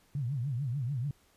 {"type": "tone with vibrato", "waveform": "sine", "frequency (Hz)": 130.81, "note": "C3", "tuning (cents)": 0, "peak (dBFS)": -30, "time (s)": [0.15, 1.11], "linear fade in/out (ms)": 2, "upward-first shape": "triangle", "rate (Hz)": 6.8, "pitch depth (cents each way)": 260, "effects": ["pink hiss -66 dBFS RMS until 1.36 s", "resampled to 32000 Hz"]}